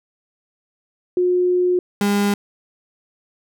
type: tone pair in turn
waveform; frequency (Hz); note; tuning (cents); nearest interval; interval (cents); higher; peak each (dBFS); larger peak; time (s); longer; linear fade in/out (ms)
sine / 35% pulse; 360 / 202.9; F#4 / G#3; -47 / -40; minor seventh; 993; first; -14; neither; 1.17-1.79 / 2.01-2.34; first; 2
effects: none